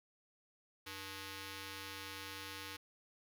5% pulse ring-modulated tone, 389.9 Hz, G4, 9 cents flat, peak -31 dBFS, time 0.86-2.77 s, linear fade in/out 10 ms, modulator 690 Hz, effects none

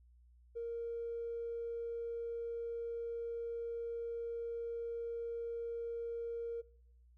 triangle tone with tanh clipping, 466.2 Hz, A#4, in tune, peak -38 dBFS, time 0.55-6.62 s, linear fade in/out 20 ms, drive 4 dB, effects noise-tail reverb RT60 0.8 s tail -24 dB re dry + added 60 Hz sine -61 dBFS peak until 7.17 s

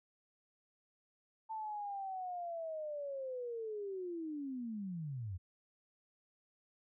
sine linear sweep, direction down, 891 to 84.3 Hz, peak -39 dBFS, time 1.49-5.38 s, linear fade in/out 20 ms, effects none

